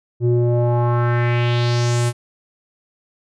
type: tone with low-pass filter sweep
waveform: square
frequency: 120 Hz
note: B2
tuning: 49 cents flat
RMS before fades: -17 dBFS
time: 0.2-2.13 s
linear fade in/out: 50 ms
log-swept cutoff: 300 to 10000 Hz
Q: 2.6
effects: none